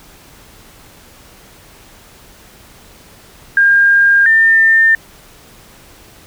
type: tone pair in turn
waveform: sine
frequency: 1609 / 1800.8 Hz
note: G6 / A6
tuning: +45 / +40 cents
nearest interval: major second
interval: 195 cents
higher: second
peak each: -6 dBFS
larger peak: neither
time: 3.57-4.26 / 4.26-4.95 s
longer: neither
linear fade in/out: 2 ms
effects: pink hiss -42 dBFS RMS until 6.26 s